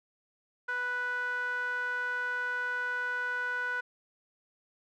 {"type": "tone with band-pass filter", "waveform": "sawtooth", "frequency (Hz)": 493.9, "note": "B4", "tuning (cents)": 0, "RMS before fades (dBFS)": -33, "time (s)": [0.68, 3.81], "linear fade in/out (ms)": 10, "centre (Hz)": 1400, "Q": 8.6, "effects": []}